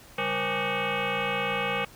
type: tone with frequency modulation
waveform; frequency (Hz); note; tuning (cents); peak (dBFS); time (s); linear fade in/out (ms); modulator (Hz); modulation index
sine; 871; A5; -18; -25; 0.18-1.85; 5; 337; 5.9
effects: pink hiss -51 dBFS RMS until 1.95 s